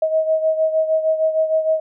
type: beating tone pair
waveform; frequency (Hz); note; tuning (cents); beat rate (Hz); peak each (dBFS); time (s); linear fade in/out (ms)
sine; 633 / 639.5; D#5 / D#5; +30 / +47; 6.5; -16 / -22; 0.02-1.8; 5
effects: none